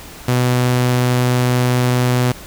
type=tone; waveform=sawtooth; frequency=124.5 Hz; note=B2; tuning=14 cents sharp; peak=-9 dBFS; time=0.28-2.32 s; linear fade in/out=5 ms; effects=pink hiss -36 dBFS RMS until 2.46 s